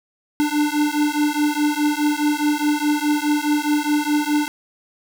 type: beating tone pair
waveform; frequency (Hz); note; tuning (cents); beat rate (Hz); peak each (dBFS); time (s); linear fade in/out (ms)
square; 294.9 / 299.7; D4 / D4; +7 / +35; 4.8; -21; 0.4-4.48; 0
effects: 9-bit